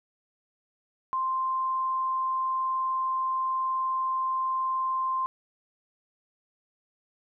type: tone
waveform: sine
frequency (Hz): 1046.5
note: C6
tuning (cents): 0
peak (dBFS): -25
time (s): 1.13-5.26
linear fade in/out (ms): 0
effects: none